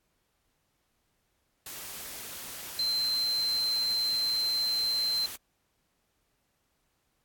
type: tone in noise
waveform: sine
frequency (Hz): 4106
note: C8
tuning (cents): -33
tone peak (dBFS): -26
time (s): 2.79-5.26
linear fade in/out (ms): 2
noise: white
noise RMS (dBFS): -41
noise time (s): 1.66-5.36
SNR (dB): +12
effects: pink hiss -75 dBFS RMS until 7.24 s + AAC 64 kbps